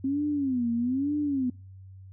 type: tone with vibrato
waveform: sine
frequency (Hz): 262.9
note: C4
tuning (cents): +8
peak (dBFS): -24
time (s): 0.04-1.5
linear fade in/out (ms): 5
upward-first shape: sine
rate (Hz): 1.1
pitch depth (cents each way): 210
effects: noise-tail reverb RT60 0.4 s tail -24 dB re dry + added 95 Hz sine -44 dBFS peak until 2.12 s